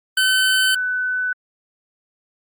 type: tone pair in turn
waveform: 25% pulse / sine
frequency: 1524 / 1500.4 Hz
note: G6 / F#6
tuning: -49 / +24 cents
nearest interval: unison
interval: 27 cents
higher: first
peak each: -11 / -19 dBFS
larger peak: first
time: 0.17-0.75 / 0.75-1.33 s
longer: neither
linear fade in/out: 5 ms
effects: Opus 32 kbps

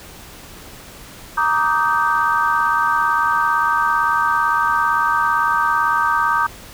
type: chord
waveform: sine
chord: Eb major seventh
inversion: second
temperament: just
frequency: 933.4 / 1166.7 / 1244.5 / 1555.6 Hz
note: Bb5 / D6 / Eb6 / G6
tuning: +2 / -12 / 0 / -14 cents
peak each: -20 dBFS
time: 1.37-6.47 s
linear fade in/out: 10 ms
effects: pink hiss -39 dBFS RMS until 6.73 s

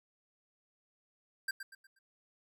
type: tone with echo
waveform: square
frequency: 1581 Hz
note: G6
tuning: 14 cents sharp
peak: -33 dBFS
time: 1.48-1.51 s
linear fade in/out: 5 ms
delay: 120 ms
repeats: 4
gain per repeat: -9 dB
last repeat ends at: 1.99 s
effects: none

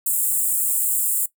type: high-pass noise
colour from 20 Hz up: pink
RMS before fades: -21 dBFS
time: 0.06-1.26 s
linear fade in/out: 5 ms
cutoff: 7500 Hz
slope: 96 dB/octave
effects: noise-tail reverb RT60 0.1 s tail -18 dB re dry

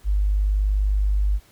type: tone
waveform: sine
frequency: 50.4 Hz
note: G1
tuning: 49 cents sharp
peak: -17 dBFS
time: 0.04-1.4 s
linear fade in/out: 50 ms
effects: pink hiss -55 dBFS RMS until 1.51 s

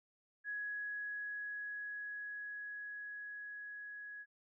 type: tone with level ramp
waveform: sine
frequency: 1673 Hz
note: G#6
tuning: 12 cents sharp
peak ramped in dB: -38 to -46 dBFS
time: 0.44-4.26 s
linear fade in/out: 50 ms
effects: none

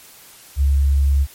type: tone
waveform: sine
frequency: 69.5 Hz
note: C#2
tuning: 5 cents sharp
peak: -12 dBFS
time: 0.56-1.27 s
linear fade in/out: 50 ms
effects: white hiss -44 dBFS RMS until 1.34 s + MP3 64 kbps

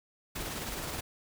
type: noise with tremolo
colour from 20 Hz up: pink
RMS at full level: -36 dBFS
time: 0.35-1.01 s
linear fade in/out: 10 ms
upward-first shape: sine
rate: 19 Hz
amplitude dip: 35%
effects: none

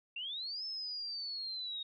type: linear two-way sweep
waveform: sine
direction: up then down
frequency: 2678 to 5274 to 3725 Hz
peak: -38 dBFS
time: 0.16-1.83 s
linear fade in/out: 5 ms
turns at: 0.65 s
effects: none

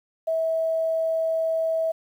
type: tone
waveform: sine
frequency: 649 Hz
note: E5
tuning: 27 cents flat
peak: -21 dBFS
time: 0.27-1.92 s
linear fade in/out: 10 ms
effects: 9-bit

